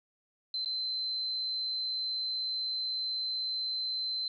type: tone with dropouts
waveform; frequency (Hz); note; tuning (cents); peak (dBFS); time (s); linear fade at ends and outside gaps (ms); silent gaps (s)
sine; 4079; C8; -45; -31; 0.54-4.28; 2; 0.648-0.658
effects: none